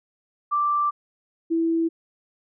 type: tone pair in turn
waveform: sine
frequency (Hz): 1174.7 / 329.6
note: D6 / E4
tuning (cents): 0 / 0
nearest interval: octave + minor seventh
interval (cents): 2200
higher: first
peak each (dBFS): -19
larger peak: neither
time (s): 0.51-0.91 / 1.5-1.89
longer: first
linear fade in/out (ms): 20
effects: none